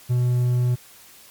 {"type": "tone", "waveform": "triangle", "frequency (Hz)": 123.47, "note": "B2", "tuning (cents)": 0, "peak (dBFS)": -15, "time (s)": [0.09, 0.76], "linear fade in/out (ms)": 20, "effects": ["white hiss -48 dBFS RMS until 1.3 s", "MP3 96 kbps"]}